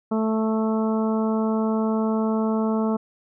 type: harmonic tone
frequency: 220 Hz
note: A3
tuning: in tune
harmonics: 1 / 2 / 3 / 4 / 5 / 6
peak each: -21 / -27 / -31 / -33 / -35 / -37 dBFS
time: 0.11-2.97 s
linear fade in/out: 10 ms
effects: none